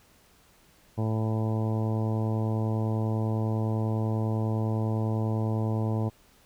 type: harmonic tone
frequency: 110 Hz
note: A2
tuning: in tune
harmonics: 1 / 2 / 3 / 4 / 5 / 6 / 7 / 8 / 9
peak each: -26 / -32 / -36 / -38 / -40 / -42 / -43 / -44 / -45 dBFS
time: 0.97-6.1 s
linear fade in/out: 20 ms
effects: pink hiss -60 dBFS RMS until 6.45 s